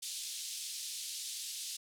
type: band-pass noise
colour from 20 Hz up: pink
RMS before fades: -42 dBFS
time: 0.02-1.77 s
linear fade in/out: 10 ms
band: 3500 to 11000 Hz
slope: 24 dB/octave
effects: none